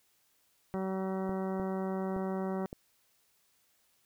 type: harmonic tone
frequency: 190 Hz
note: F#3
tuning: 46 cents sharp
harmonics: 1 / 2 / 3 / 4 / 5 / 6 / 7 / 8 / 10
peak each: -34 / -37 / -41 / -43 / -47 / -49 / -51 / -55 / -56 dBFS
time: 0.74-2.66 s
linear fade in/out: 0 ms
type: clicks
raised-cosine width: 2 ms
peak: -27 dBFS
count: 4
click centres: 1.294 / 1.598 / 2.164 / 2.729 s
effects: white hiss -71 dBFS RMS until 4.05 s